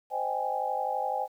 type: chord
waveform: sine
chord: Ab major seventh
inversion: first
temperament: just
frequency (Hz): 519.1 / 623 / 778.7 / 830.6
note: C5 / Eb5 / G5 / Ab5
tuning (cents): -14 / +2 / -12 / 0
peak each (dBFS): -35 / -37 / -32 / -31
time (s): 0.1-1.28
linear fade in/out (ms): 50
effects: 10-bit